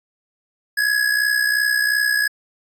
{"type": "tone with amplitude modulation", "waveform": "square", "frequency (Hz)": 1680, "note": "G#6", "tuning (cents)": 19, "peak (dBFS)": -14, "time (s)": [0.77, 2.28], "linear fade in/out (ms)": 10, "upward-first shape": "sine", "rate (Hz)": 62.8, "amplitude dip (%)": 65, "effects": ["resampled to 32000 Hz"]}